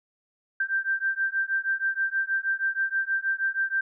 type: beating tone pair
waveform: sine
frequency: 1568 / 1574.3 Hz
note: G6 / G6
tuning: 0 / +7 cents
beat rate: 6.3 Hz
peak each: -27 dBFS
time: 0.6-3.81 s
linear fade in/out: 5 ms
effects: none